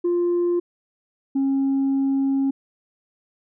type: tone pair in turn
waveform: sine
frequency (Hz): 349.2 / 272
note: F4 / C#4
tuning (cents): 0 / -33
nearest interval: major third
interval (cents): 433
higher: first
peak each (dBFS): -16 / -16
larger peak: neither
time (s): 0.04-0.6 / 1.35-2.51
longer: second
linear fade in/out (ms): 10
effects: tanh soft clip ceiling -16 dBFS